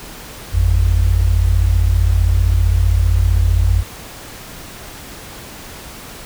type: tone pair together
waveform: sine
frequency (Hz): 51.91 / 87.31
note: G#1 / F2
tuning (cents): 0 / 0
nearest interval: major sixth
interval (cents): 900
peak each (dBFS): -13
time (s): 0.52-3.84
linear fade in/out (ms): 50
effects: pink hiss -34 dBFS RMS until 6.25 s